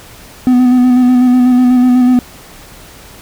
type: tone with vibrato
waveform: triangle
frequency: 250 Hz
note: B3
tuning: 21 cents sharp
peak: -3 dBFS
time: 0.47-2.19 s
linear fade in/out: 0 ms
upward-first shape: square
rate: 8.1 Hz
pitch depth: 21 cents each way
effects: pink hiss -36 dBFS RMS until 3.21 s